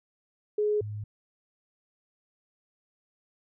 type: tone pair in turn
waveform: sine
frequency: 420 / 105 Hz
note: G#4 / G#2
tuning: +19 / +19 cents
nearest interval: 2 octaves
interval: 2400 cents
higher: first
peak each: -23 / -33 dBFS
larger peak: first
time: 0.58-0.81 / 0.81-1.04 s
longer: neither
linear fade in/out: 5 ms
effects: none